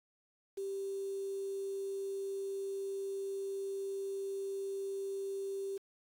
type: tone with quantisation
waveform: sine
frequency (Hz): 392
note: G4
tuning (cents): 0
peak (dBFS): -36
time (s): 0.57-5.78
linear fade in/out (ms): 10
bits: 9
effects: AAC 64 kbps